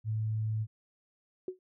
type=tone; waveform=sine; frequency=109.2 Hz; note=A2; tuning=13 cents flat; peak=-29 dBFS; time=0.04-0.67 s; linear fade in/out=50 ms
type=tone with exponential decay; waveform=sine; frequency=370 Hz; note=F#4; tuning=in tune; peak=-29 dBFS; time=1.48-1.59 s; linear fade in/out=2 ms; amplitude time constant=22 ms
effects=none